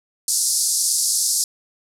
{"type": "band-pass noise", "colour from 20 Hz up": "white", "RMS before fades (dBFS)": -20, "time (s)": [0.28, 1.44], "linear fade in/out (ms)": 2, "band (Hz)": [4600, 11000], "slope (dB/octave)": 48, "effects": []}